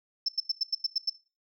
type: tone bursts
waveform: sine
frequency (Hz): 5310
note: E8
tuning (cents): +12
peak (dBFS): -23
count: 8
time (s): 0.26-1.098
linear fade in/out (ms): 5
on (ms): 26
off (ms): 90
effects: noise-tail reverb RT60 0.3 s tail -18 dB re dry + tanh soft clip ceiling -19 dBFS